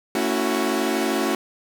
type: chord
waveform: sawtooth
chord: F# minor seventh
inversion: first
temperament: equal with one note detuned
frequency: 224.5 / 277.2 / 329.6 / 370 Hz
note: A3 / C#4 / E4 / F#4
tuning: +35 / 0 / 0 / 0 cents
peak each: -23 / -22 / -23 / -21 dBFS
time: 0.15-1.35 s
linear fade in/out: 2 ms
effects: none